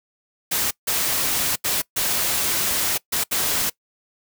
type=noise bursts at uneven times; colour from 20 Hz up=white; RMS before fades=-22 dBFS; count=6; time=0.51-0.71 / 0.87-1.56 / 1.64-1.82 / 1.96-2.98 / 3.12-3.24 / 3.31-3.7 s; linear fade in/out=10 ms; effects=noise-tail reverb RT60 0.1 s tail -22 dB re dry